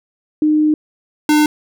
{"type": "tone pair in turn", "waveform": ["sine", "square"], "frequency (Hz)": [305.3, 301.4], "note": ["D#4", "D4"], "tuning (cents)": [-33, 45], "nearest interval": "unison", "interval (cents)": 22, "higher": "first", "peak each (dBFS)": -10, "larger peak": "neither", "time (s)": [[0.42, 0.74], [1.29, 1.46]], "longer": "first", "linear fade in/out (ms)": 2, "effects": []}